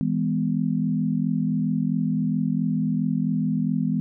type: tone cluster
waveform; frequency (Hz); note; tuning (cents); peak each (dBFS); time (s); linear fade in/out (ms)
sine; 161.9 / 204.8 / 249.3; E3 / G#3 / B3; -31 / -24 / +16; -25; 0.01-4; 0
effects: none